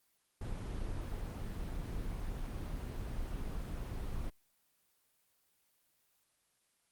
brown noise, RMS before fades -39 dBFS, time 0.41-4.3 s, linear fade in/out 5 ms, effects white hiss -75 dBFS RMS until 6.91 s + Opus 24 kbps

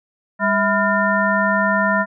harmonic tone with a mistuned harmonic, 200 Hz, G3, 35 cents sharp, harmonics 1 / 3 / 5 / 7 / 9, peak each -21 / -21 / -21 / -21 / -21 dBFS, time 0.39-2.06 s, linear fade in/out 50 ms, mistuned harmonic 3, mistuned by +140 cents, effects none

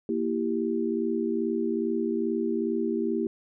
sine chord, E diminished, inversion second, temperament equal, 233.1 / 329.6 / 392 Hz, Bb3 / E4 / G4, 0 / 0 / 0 cents, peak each -29 dBFS, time 0.09-3.27 s, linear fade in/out 2 ms, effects none

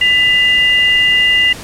sine tone pair together, 1996.1 / 2814 Hz, B6 / F7, +18 / +12 cents, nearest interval tritone, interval 594 cents, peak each -11 dBFS, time 0.01-1.53 s, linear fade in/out 5 ms, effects pink hiss -30 dBFS RMS until 1.63 s + low-pass 11000 Hz 12 dB/octave

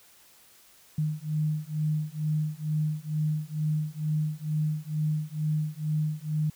sine beating tone pair, 152.2 / 154.4 Hz, D#3 / D#3, -38 / -13 cents, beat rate 2.2 Hz, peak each -29 dBFS, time 0.98-6.5 s, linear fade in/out 5 ms, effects white hiss -57 dBFS RMS until 6.55 s

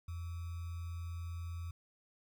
sine tone with sample-and-hold, 85 Hz, F2, 46 cents flat, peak -39 dBFS, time 0.08-1.71 s, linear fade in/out 5 ms, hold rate 1225 Hz, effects none

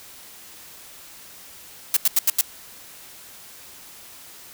blue noise bursts, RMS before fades -17 dBFS, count 5, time 1.94-2.411 s, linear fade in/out 2 ms, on 27 ms, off 84 ms, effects white hiss -44 dBFS RMS until 4.53 s

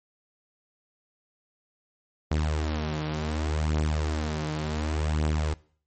sawtooth beating tone pair, 76.3 / 76.98 Hz, D#2 / D#2, -33 / -18 cents, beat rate 0.68 Hz, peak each -26 / -23 dBFS, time 2.31-5.54 s, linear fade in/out 5 ms, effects noise-tail reverb RT60 0.5 s tail -22 dB re dry + MP3 32 kbps

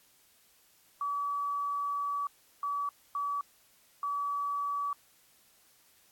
sine tone bursts at uneven times, 1144 Hz, D6, 46 cents flat, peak -30 dBFS, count 4, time 1.01-2.27 / 2.63-2.89 / 3.15-3.41 / 4.03-4.93 s, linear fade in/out 2 ms, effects white hiss -64 dBFS RMS until 6.11 s + AAC 64 kbps

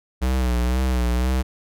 square tone with vibrato, 62.3 Hz, B1, 16 cents sharp, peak -19 dBFS, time 0.21-1.43 s, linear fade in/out 20 ms, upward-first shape sine, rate 2 Hz, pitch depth 65 cents each way, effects none

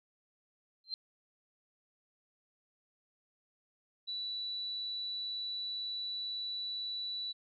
sine tone with exponential growth, 4136 Hz, C8, 21 cents flat, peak -31 dBFS, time 0.84-0.94 s, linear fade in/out 1 ms, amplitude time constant 21 ms
sine tone, 3951 Hz, B7, in tune, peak -36 dBFS, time 4.07-7.33 s, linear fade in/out 20 ms
effects none

